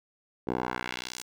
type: tone with band-pass filter sweep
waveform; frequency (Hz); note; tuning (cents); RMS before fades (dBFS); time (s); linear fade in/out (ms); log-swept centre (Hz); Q
10% pulse; 61.74; B1; 0; -34; 0.47-1.23; 10; 450 to 8100; 1.2
effects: none